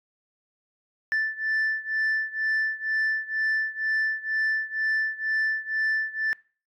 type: beating tone pair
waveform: sine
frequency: 1760 / 1762.1 Hz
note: A6 / A6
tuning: 0 / +2 cents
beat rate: 2.1 Hz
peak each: -24 / -26 dBFS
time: 1.12-6.33 s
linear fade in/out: 0 ms
effects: noise-tail reverb RT60 0.4 s tail -25 dB re dry + tanh soft clip ceiling -20 dBFS